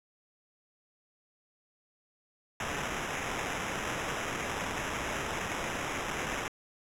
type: noise with sample-and-hold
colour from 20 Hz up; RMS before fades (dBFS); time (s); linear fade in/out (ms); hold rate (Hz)
blue; -35; 2.6-6.48; 2; 4410
effects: low-pass 10000 Hz 12 dB/octave